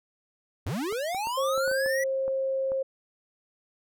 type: linear sweep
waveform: square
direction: up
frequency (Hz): 69.4 to 1975.5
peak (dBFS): -29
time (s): 0.66-2.04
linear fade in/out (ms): 5
type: clicks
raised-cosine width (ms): 1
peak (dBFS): -27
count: 9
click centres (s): 0.925 / 1.147 / 1.271 / 1.578 / 1.678 / 1.714 / 1.861 / 2.28 / 2.719
type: tone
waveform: sine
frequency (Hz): 534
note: C5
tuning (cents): +35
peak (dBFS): -25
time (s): 1.37-2.83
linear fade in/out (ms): 10
effects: none